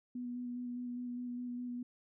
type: tone with vibrato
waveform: sine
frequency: 245.1 Hz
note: B3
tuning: 13 cents flat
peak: -38 dBFS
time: 0.15-1.83 s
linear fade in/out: 5 ms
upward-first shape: square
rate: 4.9 Hz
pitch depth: 12 cents each way
effects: none